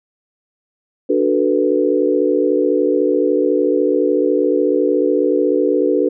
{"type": "chord", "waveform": "sine", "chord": "B minor seventh", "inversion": "first", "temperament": "equal", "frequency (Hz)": [293.7, 370, 440, 493.9], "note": ["D4", "F#4", "A4", "B4"], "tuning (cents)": [0, 0, 0, 0], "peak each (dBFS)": -18, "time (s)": [1.09, 6.09], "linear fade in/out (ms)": 10, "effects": []}